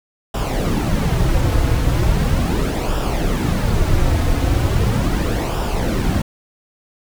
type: noise with flanger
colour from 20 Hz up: brown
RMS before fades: -17 dBFS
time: 0.34-6.22 s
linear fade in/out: 5 ms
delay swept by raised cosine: 0.47 to 5.17 ms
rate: 0.38 Hz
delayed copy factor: -0.55
effects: none